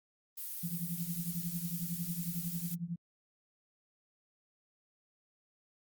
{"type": "noise", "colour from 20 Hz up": "violet", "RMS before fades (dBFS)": -41, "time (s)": [0.37, 2.75], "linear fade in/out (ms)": 10}
{"type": "tone with tremolo", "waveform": "sine", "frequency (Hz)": 171, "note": "F3", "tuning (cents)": -36, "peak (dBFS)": -32, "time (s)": [0.63, 2.96], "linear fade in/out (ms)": 5, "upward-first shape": "triangle", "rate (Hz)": 11, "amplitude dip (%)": 95}
{"effects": ["Opus 32 kbps"]}